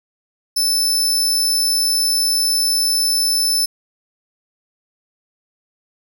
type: tone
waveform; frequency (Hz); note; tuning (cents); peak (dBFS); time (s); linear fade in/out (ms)
sawtooth; 5274; E8; 0; -12; 0.56-3.66; 10
effects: none